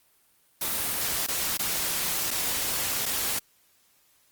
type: noise with dropouts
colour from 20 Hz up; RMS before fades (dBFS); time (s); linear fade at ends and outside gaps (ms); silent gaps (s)
white; -28; 0.61-3.39; 5; 1.266-1.283 / 1.573-1.592 / 2.307-2.311 / 3.056-3.061
effects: white hiss -64 dBFS RMS until 4.31 s + Opus 32 kbps